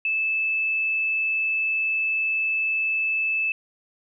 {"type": "tone", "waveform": "sine", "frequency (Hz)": 2622, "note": "E7", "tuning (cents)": -10, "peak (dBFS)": -21, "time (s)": [0.05, 3.52], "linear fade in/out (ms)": 2, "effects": []}